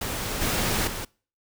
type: noise with level steps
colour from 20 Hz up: pink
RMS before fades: -30 / -25 / -33 dBFS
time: 0.01-1.05 s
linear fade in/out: 5 ms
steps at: 0.41 / 0.87 s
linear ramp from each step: 5 ms
effects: noise-tail reverb RT60 0.4 s tail -25 dB re dry